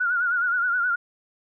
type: tone with vibrato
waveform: sine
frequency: 1437 Hz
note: F6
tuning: 49 cents sharp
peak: -20 dBFS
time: 0-0.96 s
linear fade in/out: 10 ms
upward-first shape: sine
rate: 9.5 Hz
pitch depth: 71 cents each way
effects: none